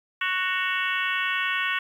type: harmonic tone with a mistuned harmonic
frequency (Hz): 370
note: F#4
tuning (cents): 0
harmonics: 3 / 4 / 5 / 6 / 7 / 8 / 9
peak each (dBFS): -31 / -29 / -29 / -32 / -31 / -35 / -37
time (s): 0.21-1.79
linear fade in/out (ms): 5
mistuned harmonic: 7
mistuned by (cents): +59
effects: 9-bit